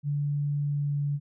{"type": "tone with pitch glide", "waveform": "sine", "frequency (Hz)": [144.8, 143.88], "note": ["D3", "D3"], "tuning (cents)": [-24, -35], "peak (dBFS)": -25, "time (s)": [0.03, 1.2], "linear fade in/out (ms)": 50, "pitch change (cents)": -11, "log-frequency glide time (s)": [0.62, 1], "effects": []}